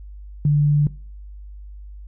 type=tone; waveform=sine; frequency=146.83 Hz; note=D3; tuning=in tune; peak=-13 dBFS; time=0.45-0.87 s; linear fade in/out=2 ms; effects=noise-tail reverb RT60 0.4 s tail -20 dB re dry + added 50 Hz sine -35 dBFS peak until 2.07 s